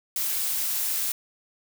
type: noise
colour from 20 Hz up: blue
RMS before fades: -27 dBFS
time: 0.16-1.12 s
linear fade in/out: 2 ms
effects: none